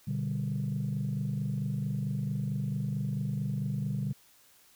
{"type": "chord", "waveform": "sine", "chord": "G major", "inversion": "first", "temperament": "just", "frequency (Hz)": [122.5, 147, 196], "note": ["B2", "D3", "G3"], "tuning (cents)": [-14, 2, 0], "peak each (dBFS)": [-33, -32, -34], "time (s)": [0.07, 4.13], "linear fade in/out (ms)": 10, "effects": ["tanh soft clip ceiling -23 dBFS", "white hiss -61 dBFS RMS until 4.75 s"]}